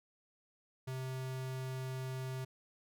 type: tone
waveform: square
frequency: 130.4 Hz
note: C3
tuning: 5 cents flat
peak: -39 dBFS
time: 0.87-2.45 s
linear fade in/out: 10 ms
effects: none